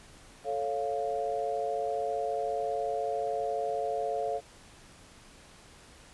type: chord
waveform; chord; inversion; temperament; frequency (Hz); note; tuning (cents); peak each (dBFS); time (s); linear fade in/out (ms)
sine; A augmented; none; equal; 440 / 554.4 / 698.5; A4 / C#5 / E#5; 0 / 0 / 0; -34 / -34 / -32; 0.44-4.41; 50
effects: pink hiss -54 dBFS RMS until 6.13 s + resampled to 24000 Hz